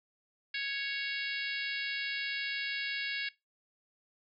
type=harmonic tone; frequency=554.4 Hz; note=C#5; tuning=in tune; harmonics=3 / 4 / 5 / 6 / 7 / 8 / 9; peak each=-38 / -38 / -40 / -44 / -43 / -43 / -47 dBFS; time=0.54-3.29 s; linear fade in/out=5 ms; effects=noise-tail reverb RT60 0.2 s tail -20 dB re dry